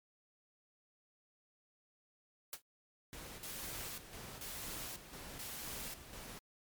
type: noise with exponential decay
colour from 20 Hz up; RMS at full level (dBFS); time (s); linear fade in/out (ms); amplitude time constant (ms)
white; -39; 2.53-2.62; 2; 19
type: noise with tremolo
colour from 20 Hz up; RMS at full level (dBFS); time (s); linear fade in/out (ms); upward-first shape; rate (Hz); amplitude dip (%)
pink; -49; 3.13-6.39; 0; square; 2; 45
type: noise bursts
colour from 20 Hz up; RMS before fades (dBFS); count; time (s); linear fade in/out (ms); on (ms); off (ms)
white; -46; 3; 3.43-5.94; 2; 550; 430
effects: MP3 96 kbps